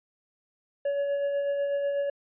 triangle tone with tremolo, 565 Hz, C#5, 33 cents sharp, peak -22 dBFS, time 0.85-2.1 s, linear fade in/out 5 ms, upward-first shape sine, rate 8.1 Hz, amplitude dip 30%, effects resampled to 8000 Hz

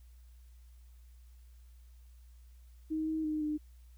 sine tone with pitch steps, 313.8 / 316.1 / 307.3 / 302.3 Hz, D#4 / D#4 / D#4 / D#4, +15 / +27 / -21 / -50 cents, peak -31 dBFS, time 2.9-3.58 s, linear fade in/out 20 ms, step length 170 ms, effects added 60 Hz sine -53 dBFS peak until 3.97 s + white hiss -72 dBFS RMS until 3.97 s

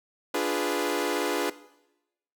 sawtooth chord, D diminished seventh, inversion none, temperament equal, 293.7 / 349.2 / 415.3 / 493.9 Hz, D4 / F4 / Ab4 / Cb5, 0 / 0 / 0 / 0 cents, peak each -27 dBFS, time 0.34-1.5 s, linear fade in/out 5 ms, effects noise-tail reverb RT60 0.9 s tail -17 dB re dry

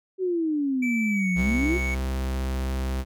sine exponential two-way sweep, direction down then up, 382.8 to 174.61 to 382.8 Hz, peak -22 dBFS, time 0.18-1.8 s, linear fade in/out 50 ms, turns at 1.38 s
triangle tone with pitch glide, 2317 to 2223 Hz, D7 to C#7, -24 to +4 cents, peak -26 dBFS, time 0.82-1.95 s, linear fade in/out 10 ms, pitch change -72 cents, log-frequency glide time 1.09-1.27 s
45% pulse tone, 65.41 Hz, C2, in tune, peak -25 dBFS, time 1.35-3.05 s, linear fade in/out 50 ms
effects none

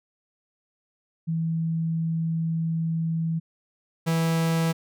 sine / 45% pulse tone pair in turn, 163.4 / 164.07 Hz, E3 / E3, -15 / -8 cents, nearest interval unison, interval 7 cents, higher second, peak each -23 / -21 dBFS, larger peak second, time 1.27-3.4 / 4.06-4.73 s, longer first, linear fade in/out 20 ms, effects none

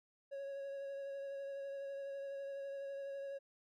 triangle tone with vibrato, 553 Hz, C#5, 4 cents flat, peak -40 dBFS, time 0.31-3.39 s, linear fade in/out 20 ms, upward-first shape triangle, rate 12 Hz, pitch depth 19 cents each way, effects none

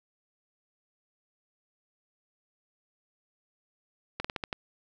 slowing click train, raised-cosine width 0.3 ms, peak -16 dBFS, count 6, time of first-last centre 4.2-4.528 s, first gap 45 ms, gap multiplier 1.19, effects none

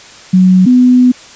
sine tone pair in turn, 185 / 250.2 Hz, F#3 / B3, 0 / +23 cents, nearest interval perfect fourth, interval 523 cents, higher second, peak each -3 dBFS, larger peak neither, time 0.33-0.66 / 0.66-1.12 s, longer second, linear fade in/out 10 ms, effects white hiss -35 dBFS RMS until 1.35 s + resampled to 16000 Hz

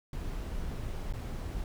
brown noise with dropouts, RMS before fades -36 dBFS, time 0.13-1.64 s, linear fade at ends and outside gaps 2 ms, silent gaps 1.126-1.136 s, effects none

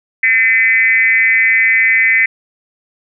sine tone with frequency modulation, 2044 Hz, C7, 41 cents flat, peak -8 dBFS, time 0.23-2.26 s, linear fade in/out 5 ms, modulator 231 Hz, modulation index 0.98, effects none

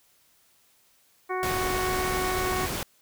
harmonic tone, 370 Hz, F#4, in tune, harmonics 1 / 2 / 3 / 4 / 5 / 6, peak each -30 / -33 / -32 / -39 / -39 / -39 dBFS, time 1.29-2.67 s, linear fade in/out 20 ms
pink noise, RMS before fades -31 dBFS, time 1.43-2.83 s, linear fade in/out 0 ms
effects white hiss -63 dBFS RMS until 3.01 s

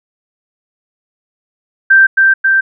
sine tone with echo, 1568 Hz, G6, in tune, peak -3 dBFS, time 1.9-2.07 s, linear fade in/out 10 ms, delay 270 ms, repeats 2, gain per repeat -2 dB, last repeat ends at 2.61 s, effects none

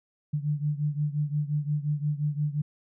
sine beating tone pair, 146.6 / 152.3 Hz, D3 / D#3, -3 / -37 cents, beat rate 5.7 Hz, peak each -27 / -30 dBFS, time 0.33-2.62 s, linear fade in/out 10 ms, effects none

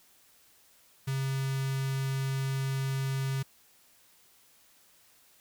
square tone with notch filter, 134.7 Hz, C#3, 49 cents flat, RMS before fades -31 dBFS, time 1.07-3.43 s, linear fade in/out 10 ms, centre 570 Hz, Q 0.65, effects white hiss -62 dBFS RMS until 5.4 s

